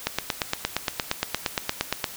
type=click train; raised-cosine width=0.2 ms; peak=-5 dBFS; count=18; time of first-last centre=0.07-2.042 s; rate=8.62 Hz; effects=white hiss -40 dBFS RMS until 2.16 s